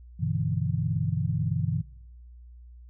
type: chord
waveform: sine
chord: E minor seventh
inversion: first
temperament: equal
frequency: 98 / 123.47 / 146.83 / 164.81 Hz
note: G2 / B2 / D3 / E3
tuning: 0 / 0 / 0 / 0 cents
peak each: -30 dBFS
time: 0.19-1.82 s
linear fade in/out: 20 ms
effects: noise-tail reverb RT60 0.9 s tail -24 dB re dry + added 60 Hz sine -45 dBFS peak until 2.89 s